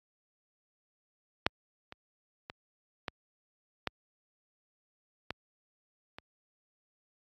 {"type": "clicks", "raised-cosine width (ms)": 0.3, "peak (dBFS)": [-7, -28, -24, -17, -14, -18, -27], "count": 7, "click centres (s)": [1.465, 1.924, 2.499, 3.082, 3.873, 5.306, 6.185], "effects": ["high-pass 60 Hz 12 dB/octave", "AAC 32 kbps"]}